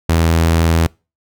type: tone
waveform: sawtooth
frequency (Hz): 82.41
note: E2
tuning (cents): 0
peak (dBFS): -7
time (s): 0.09-0.87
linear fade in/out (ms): 5
effects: noise-tail reverb RT60 0.3 s tail -26 dB re dry